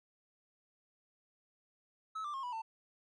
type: tone with pitch steps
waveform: triangle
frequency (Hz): 1295 / 1180.7 / 1076.5 / 981.4 / 894.8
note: E6 / D6 / C6 / B5 / A5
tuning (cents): -31 / +9 / +49 / -11 / +29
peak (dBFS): -36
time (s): 2.15-2.62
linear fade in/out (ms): 10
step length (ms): 94
effects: resampled to 22050 Hz